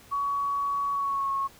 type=tone with pitch glide; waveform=sine; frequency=1125 to 1094.9 Hz; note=C#6 to C#6; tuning=+25 to -22 cents; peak=-25 dBFS; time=0.11-1.48 s; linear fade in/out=20 ms; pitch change=-47 cents; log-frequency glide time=0.92-1.31 s; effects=pink hiss -53 dBFS RMS until 1.59 s